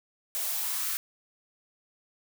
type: noise with high-pass filter sweep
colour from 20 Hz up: blue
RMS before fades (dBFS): -31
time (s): 0.35-0.97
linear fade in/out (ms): 0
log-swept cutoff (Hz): 530 to 1400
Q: 2.7
effects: none